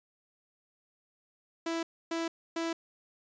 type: tone bursts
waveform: sawtooth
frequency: 331 Hz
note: E4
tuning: 7 cents sharp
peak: -27 dBFS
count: 3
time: 1.66-2.73 s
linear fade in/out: 5 ms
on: 170 ms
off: 280 ms
effects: resampled to 16000 Hz